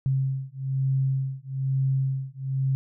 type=beating tone pair; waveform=sine; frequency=133.4 / 134.5 Hz; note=C3 / C3; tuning=+34 / +48 cents; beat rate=1.1 Hz; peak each=-26 dBFS; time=0.06-2.75 s; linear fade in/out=0 ms; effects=none